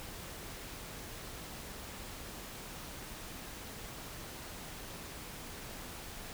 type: silence
effects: pink hiss -46 dBFS RMS until 6.33 s